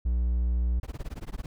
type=tone with vibrato; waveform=triangle; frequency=60 Hz; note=B1; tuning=49 cents flat; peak=-21 dBFS; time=0.05-0.8 s; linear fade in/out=10 ms; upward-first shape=triangle; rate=14 Hz; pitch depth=10 cents each way
type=noise with tremolo; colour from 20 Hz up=brown; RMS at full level=-33 dBFS; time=0.83-1.46 s; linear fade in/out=2 ms; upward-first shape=sine; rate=18 Hz; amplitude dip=100%
effects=none